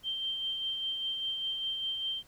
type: tone with tremolo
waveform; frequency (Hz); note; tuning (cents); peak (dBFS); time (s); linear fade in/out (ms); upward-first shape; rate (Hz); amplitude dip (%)
sine; 3141; G7; +3; -30; 0.03-2.23; 50; sine; 5; 35
effects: pink hiss -61 dBFS RMS until 2.27 s